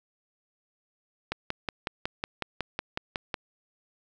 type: click train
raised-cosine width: 0.3 ms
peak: -13 dBFS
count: 12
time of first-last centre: 1.32-3.342 s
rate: 5.44 Hz
effects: none